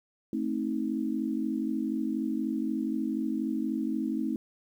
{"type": "chord", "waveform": "sine", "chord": "A diminished", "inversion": "none", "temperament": "just", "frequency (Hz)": [220, 264, 316.8], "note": ["A3", "C4", "Eb4"], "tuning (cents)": [0, 16, 31], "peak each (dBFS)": -32, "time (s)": [0.33, 4.36], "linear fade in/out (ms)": 2, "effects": ["10-bit"]}